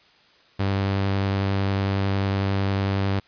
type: tone with vibrato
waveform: sawtooth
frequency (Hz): 98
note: G2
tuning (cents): 0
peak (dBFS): -17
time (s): 0.59-3.2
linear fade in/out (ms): 10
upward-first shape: square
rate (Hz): 11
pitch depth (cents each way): 8
effects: white hiss -56 dBFS RMS until 3.27 s + resampled to 11025 Hz

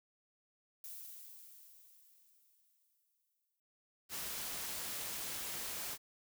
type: noise with exponential decay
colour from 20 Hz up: violet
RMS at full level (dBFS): -47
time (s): 0.84-3.6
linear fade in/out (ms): 2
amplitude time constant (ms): 600
type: noise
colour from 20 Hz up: white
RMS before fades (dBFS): -42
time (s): 4.09-5.98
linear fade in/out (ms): 50
effects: none

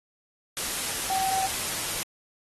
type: tone in noise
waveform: sine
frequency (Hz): 766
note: G5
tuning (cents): -40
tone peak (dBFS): -26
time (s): 1.1-1.47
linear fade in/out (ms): 0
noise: white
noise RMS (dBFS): -30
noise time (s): 0.57-2.03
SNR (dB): +1
effects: AAC 32 kbps

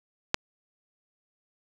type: click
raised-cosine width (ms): 0.2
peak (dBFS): -4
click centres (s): 0.344
effects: none

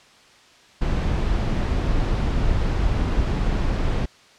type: noise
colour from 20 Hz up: brown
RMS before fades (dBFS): -21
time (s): 0.81-4.06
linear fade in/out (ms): 10
effects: white hiss -51 dBFS RMS until 4.38 s + low-pass 5000 Hz 12 dB/octave

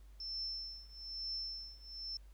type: tone with tremolo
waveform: sine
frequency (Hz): 5330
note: E8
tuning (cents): +18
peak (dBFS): -37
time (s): 0.2-2.17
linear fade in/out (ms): 2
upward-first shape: triangle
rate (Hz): 1.1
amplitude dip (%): 95
effects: added 50 Hz sine -54 dBFS peak until 2.33 s + pink hiss -72 dBFS RMS until 2.33 s

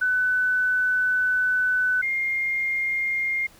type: tone pair in turn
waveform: sine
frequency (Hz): 1500 / 2121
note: F#6 / C7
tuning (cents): +23 / +23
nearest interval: tritone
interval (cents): 600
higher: second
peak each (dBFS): -19 / -22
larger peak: first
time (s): 0.01-2.02 / 2.02-3.47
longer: first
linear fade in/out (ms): 10
effects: pink hiss -52 dBFS RMS until 3.59 s

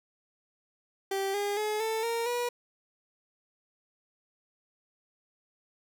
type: tone with pitch steps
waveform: 30% pulse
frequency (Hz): 389.8 / 407.1 / 425.1 / 443.9 / 463.6 / 484.1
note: G4 / G#4 / G#4 / A4 / A#4 / B4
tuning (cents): -10 / -35 / +40 / +15 / -10 / -35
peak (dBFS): -26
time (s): 1.11-2.49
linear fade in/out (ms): 5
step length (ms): 230
effects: none

